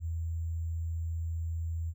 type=tone with sample-and-hold; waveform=sine; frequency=82.41 Hz; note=E2; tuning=in tune; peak=-31 dBFS; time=0-1.94 s; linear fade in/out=50 ms; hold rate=7350 Hz; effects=none